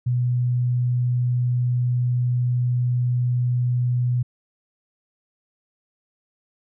sine tone, 123.3 Hz, B2, 2 cents flat, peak -18 dBFS, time 0.06-4.23 s, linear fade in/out 10 ms, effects none

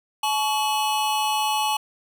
square tone cluster, 857 / 1122 / 2956 Hz, A5 / C#6 / F#7, -46 / +21 / -2 cents, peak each -23 / -30 / -29 dBFS, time 0.23-1.77 s, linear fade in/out 5 ms, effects none

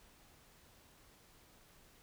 silence, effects pink hiss -64 dBFS RMS until 2.02 s

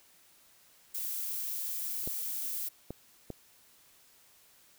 violet noise, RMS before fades -36 dBFS, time 0.94-2.69 s, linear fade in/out 10 ms
clicks, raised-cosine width 2 ms, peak -25 dBFS, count 3, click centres 2.075 / 2.906 / 3.303 s
effects white hiss -62 dBFS RMS until 4.78 s

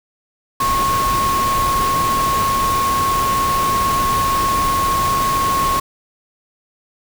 sine tone in noise, 1091 Hz, C#6, 28 cents flat, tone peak -15 dBFS, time 0.6-5.8 s, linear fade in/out 5 ms, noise pink, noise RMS -23 dBFS, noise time 0.6-5.8 s, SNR +5 dB, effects none

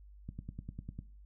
click train, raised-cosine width 5 ms, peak -29 dBFS, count 8, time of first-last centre 0.29-0.99 s, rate 10 Hz, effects noise-tail reverb RT60 0.4 s tail -17 dB re dry + added 50 Hz sine -52 dBFS peak until 1.25 s

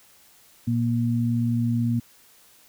sine tone pair together, 117.59 / 236 Hz, A#2 / A#3, +16 / +22 cents, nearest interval octave, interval 1206 cents, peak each -23 dBFS, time 0.67-2 s, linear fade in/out 10 ms, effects white hiss -55 dBFS RMS until 2.68 s

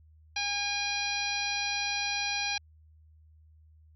harmonic tone, 813 Hz, G#5, 37 cents flat, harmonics 1 / 2 / 3 / 4 / 5 / 6 / 7, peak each -37 / -39 / -33 / -40 / -35 / -40 / -39 dBFS, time 0.36-2.58 s, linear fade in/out 5 ms, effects added 78 Hz sine -55 dBFS peak until 3.95 s

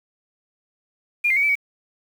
sine tone with pitch steps, 2414 / 2103 / 2242 / 2315 / 2254 Hz, D7 / C7 / C#7 / D7 / C#7, +47 / +8 / +19 / -25 / +28 cents, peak -16 dBFS, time 1.24-1.555 s, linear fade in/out 10 ms, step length 63 ms, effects 7-bit

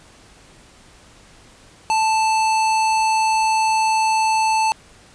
square tone, 880 Hz, A5, in tune, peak -16 dBFS, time 1.9-4.72 s, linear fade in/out 0 ms, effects pink hiss -48 dBFS RMS until 5.14 s + resampled to 22050 Hz

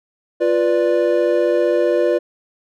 triangle chord, B diminished, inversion second, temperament equal with one note detuned, 349.2 / 491.9 / 587.3 Hz, F4 / B4 / D5, 0 / -7 / 0 cents, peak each -16 dBFS, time 0.4-2.19 s, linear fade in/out 20 ms, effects none

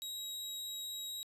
sawtooth tone, 3826 Hz, A#7, 44 cents sharp, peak -37 dBFS, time 0.02-1.23 s, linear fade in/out 0 ms, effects resampled to 32000 Hz

